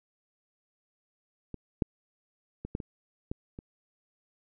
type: clicks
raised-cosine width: 3 ms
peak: -25 / -12 / -24 / -18 / -26 / -20 / -28 dBFS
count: 7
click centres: 1.543 / 1.822 / 2.65 / 2.751 / 2.802 / 3.315 / 3.589 s
effects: none